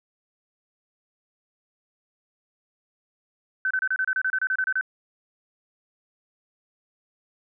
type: tone bursts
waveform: sine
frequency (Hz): 1527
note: G6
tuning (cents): -46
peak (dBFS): -21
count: 14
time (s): 3.65-4.811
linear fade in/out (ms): 2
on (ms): 56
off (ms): 29
effects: none